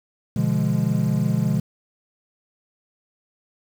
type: chord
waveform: triangle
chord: B diminished seventh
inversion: none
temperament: equal with one note detuned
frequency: 123.47 / 146.83 / 172.21 / 207.7 Hz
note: B2 / D3 / F3 / Ab3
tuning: 0 / 0 / -24 / 0 cents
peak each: -22 dBFS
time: 0.36-1.6 s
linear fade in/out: 5 ms
effects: 7-bit